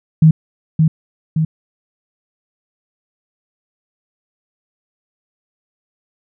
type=tone with echo; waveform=sine; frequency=158.4 Hz; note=D#3; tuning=31 cents sharp; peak=-4 dBFS; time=0.22-0.31 s; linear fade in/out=5 ms; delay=570 ms; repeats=2; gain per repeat=-4 dB; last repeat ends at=1.45 s; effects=none